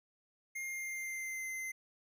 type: tone with pitch glide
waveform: square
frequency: 2122 to 2069 Hz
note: C7 to C7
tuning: +24 to -20 cents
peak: -39 dBFS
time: 0.55-1.72 s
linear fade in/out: 10 ms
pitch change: -44 cents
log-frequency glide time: 0.66-1.47 s
effects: none